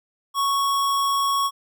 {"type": "tone", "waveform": "square", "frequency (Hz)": 1108.7, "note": "C#6", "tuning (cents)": 0, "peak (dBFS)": -20, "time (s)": [0.34, 1.51], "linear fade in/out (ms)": 50, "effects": []}